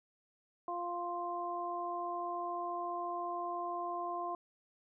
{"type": "harmonic tone", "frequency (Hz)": 349.2, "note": "F4", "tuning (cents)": 0, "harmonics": [1, 2, 3], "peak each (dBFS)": [-43, -39, -39], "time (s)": [0.68, 4.35], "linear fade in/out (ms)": 2, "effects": []}